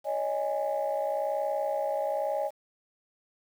sine tone cluster, 561 / 622 / 825 Hz, C#5 / D#5 / G#5, +21 / -1 / -12 cents, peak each -30 / -30 / -32 dBFS, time 0.04-2.51 s, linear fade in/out 50 ms, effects tanh soft clip ceiling -20 dBFS + 9-bit

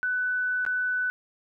sine tone with dropouts, 1496 Hz, F#6, 19 cents sharp, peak -24 dBFS, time 0.03-1.1 s, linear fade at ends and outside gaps 0 ms, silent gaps 0.651-0.664 s, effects none

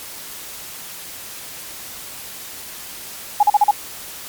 sine tone bursts, 830.6 Hz, G#5, in tune, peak -8 dBFS, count 5, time 3.4-3.711 s, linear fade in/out 5 ms, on 31 ms, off 39 ms, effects white hiss -34 dBFS RMS until 4.28 s + MP3 96 kbps

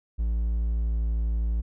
triangle tone, 56.2 Hz, A1, 37 cents sharp, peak -21 dBFS, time 0.18-1.62 s, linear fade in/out 20 ms, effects none

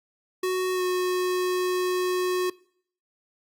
square tone with pitch glide, 370 to 364.5 Hz, F#4 to F#4, 0 to -26 cents, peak -24 dBFS, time 0.43-2.5 s, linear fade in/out 5 ms, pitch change -26 cents, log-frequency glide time 0.74-0.82 s, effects noise-tail reverb RT60 0.6 s tail -22 dB re dry + Opus 48 kbps

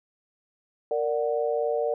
sine chord, Bb augmented, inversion none, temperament equal with one note detuned, 463.5 / 587.3 / 740 Hz, Bb4 / D5 / F#5, -10 / 0 / 0 cents, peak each -26 / -27 / -32 dBFS, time 0.91-1.94 s, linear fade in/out 2 ms, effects none

